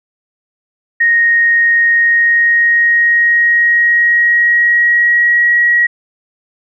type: tone with pitch glide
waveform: sine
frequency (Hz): 1864.7 to 1908.3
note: A#6 to A#6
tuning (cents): 0 to +40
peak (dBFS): -7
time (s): 1-5.87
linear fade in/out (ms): 10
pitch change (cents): +40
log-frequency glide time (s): 1.92-5.53
effects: none

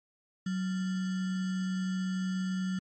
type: tone with sample-and-hold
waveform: sine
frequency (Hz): 186.4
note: F#3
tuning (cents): +13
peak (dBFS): -29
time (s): 0.46-2.79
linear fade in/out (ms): 5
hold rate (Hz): 1575
effects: MP3 32 kbps

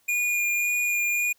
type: tone with vibrato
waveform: square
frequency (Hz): 2429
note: D#7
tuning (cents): -42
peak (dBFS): -23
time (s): 0.08-1.33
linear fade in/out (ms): 10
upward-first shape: sine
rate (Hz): 1.8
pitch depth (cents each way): 12
effects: white hiss -65 dBFS RMS until 1.38 s

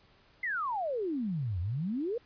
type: exponential two-way sweep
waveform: sine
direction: down then up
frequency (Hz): 2093 to 82.8 to 502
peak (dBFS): -30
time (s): 0.43-2.18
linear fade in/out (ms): 5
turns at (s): 1.6
effects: pink hiss -63 dBFS RMS until 2.25 s + resampled to 11025 Hz

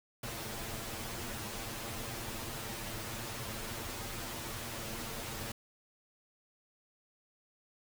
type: noise with comb filter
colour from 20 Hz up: pink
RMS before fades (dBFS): -41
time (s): 0.23-5.52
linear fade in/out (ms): 5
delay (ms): 8.8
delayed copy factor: +0.95
effects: none

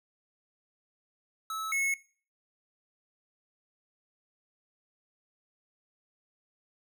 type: tone pair in turn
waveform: square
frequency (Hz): 1300 / 2188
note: E6 / C#7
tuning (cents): -24 / -23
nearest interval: major sixth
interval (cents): 901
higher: second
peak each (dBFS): -34 / -28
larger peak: second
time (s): 1.5-1.72 / 1.72-1.94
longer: neither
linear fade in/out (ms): 2
effects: noise-tail reverb RT60 0.4 s tail -19 dB re dry

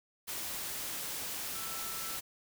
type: tone in noise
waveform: sine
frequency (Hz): 1330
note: E6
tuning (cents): +15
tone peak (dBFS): -47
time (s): 1.54-2.18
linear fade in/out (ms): 20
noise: white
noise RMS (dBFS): -39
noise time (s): 0.27-2.21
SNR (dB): -11
effects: none

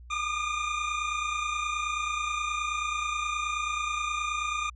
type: tone pair together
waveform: 25% pulse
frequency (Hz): 1198.6 / 1228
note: D6 / D#6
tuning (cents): +35 / -23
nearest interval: unison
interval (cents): 42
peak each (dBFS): -27 / -28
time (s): 0.1-4.7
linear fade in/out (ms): 10
effects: added 60 Hz sine -45 dBFS peak until 4.75 s + resampled to 16000 Hz

